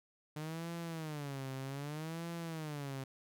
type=tone with vibrato; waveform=sawtooth; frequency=150 Hz; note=D3; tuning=37 cents sharp; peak=-36 dBFS; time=0.36-3.04 s; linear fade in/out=5 ms; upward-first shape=sine; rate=0.64 Hz; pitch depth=210 cents each way; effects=none